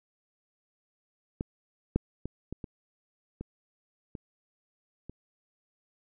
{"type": "clicks", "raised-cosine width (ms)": 3, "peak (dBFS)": [-18, -11, -22, -23, -25, -24, -26, -28], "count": 8, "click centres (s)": [1.409, 1.96, 2.256, 2.526, 2.642, 3.41, 4.152, 5.096], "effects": []}